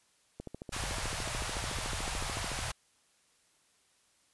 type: click train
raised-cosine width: 2 ms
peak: -27 dBFS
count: 31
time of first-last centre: 0.4-2.59 s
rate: 13.7 Hz
type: band-stop noise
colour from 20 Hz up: pink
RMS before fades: -36 dBFS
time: 0.72-2.72 s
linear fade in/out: 10 ms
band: 130 to 600 Hz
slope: 24 dB/octave
effects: white hiss -69 dBFS RMS until 4.33 s + resampled to 24000 Hz